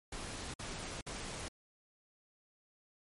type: noise bursts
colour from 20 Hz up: pink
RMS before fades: -43 dBFS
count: 3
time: 0.12-1.484 s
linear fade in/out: 5 ms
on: 420 ms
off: 52 ms
effects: MP3 48 kbps